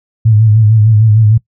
sine tone with vibrato, 108.8 Hz, A2, 19 cents flat, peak -4 dBFS, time 0.25-1.38 s, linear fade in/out 10 ms, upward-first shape sine, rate 6.6 Hz, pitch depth 63 cents each way, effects noise-tail reverb RT60 0.1 s tail -21 dB re dry

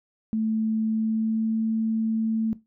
sine tone with pitch glide, 220 to 222.3 Hz, A3 to A3, 0 to +18 cents, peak -22 dBFS, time 0.33-2.53 s, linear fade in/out 0 ms, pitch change +18 cents, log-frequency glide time 0.86-1.57 s, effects noise-tail reverb RT60 0.2 s tail -17 dB re dry

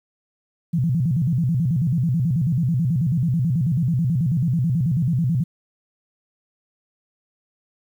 sine tone with vibrato, 145.4 Hz, D3, 17 cents flat, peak -17 dBFS, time 0.73-5.44 s, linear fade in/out 10 ms, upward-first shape square, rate 9.2 Hz, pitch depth 260 cents each way, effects 9-bit

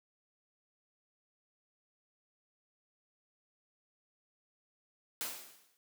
white noise with exponential decay, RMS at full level -36 dBFS, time 5.21-5.77 s, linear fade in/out 0 ms, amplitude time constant 120 ms, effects high-pass 200 Hz 12 dB/octave

